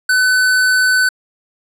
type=tone; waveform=square; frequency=1508 Hz; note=F#6; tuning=32 cents sharp; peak=-11 dBFS; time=0.09-1.09 s; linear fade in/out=5 ms; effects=low-pass 12000 Hz 12 dB/octave